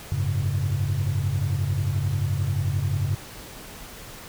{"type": "chord", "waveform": "sine", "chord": "F# suspended second", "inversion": "none", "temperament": "equal", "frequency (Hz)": [92.5, 103.83, 138.59], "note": ["F#2", "G#2", "C#3"], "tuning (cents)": [0, 0, 0], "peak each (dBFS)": -25, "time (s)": [0.12, 3.15], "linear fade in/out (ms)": 0, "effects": ["tanh soft clip ceiling -16 dBFS", "pink hiss -41 dBFS RMS until 4.28 s"]}